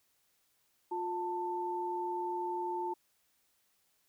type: tone pair together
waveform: sine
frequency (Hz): 354.9 / 888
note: F4 / A5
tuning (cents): +28 / +16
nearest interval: octave + major third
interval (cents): 1588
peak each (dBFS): -37 / -35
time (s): 0.91-2.94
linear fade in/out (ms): 10
effects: white hiss -74 dBFS RMS until 4.08 s